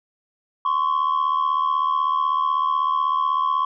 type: tone pair together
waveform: sine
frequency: 1039.9 / 1116 Hz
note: C6 / C#6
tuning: -11 / +11 cents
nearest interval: minor second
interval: 122 cents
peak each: -19 dBFS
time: 0.65-3.65 s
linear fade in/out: 5 ms
effects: tanh soft clip ceiling -15 dBFS